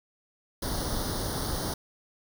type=noise with comb filter; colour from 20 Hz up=pink; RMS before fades=-31 dBFS; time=0.62-1.74 s; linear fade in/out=5 ms; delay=0.2 ms; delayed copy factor=+0.9; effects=none